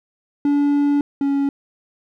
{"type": "tone pair in turn", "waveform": "triangle", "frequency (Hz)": [287.2, 279.2], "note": ["D4", "C#4"], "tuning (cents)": [-39, 13], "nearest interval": "unison", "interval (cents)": 48, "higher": "first", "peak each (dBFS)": [-12, -14], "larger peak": "first", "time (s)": [[0.45, 1.01], [1.21, 1.49]], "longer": "first", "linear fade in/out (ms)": 2, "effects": []}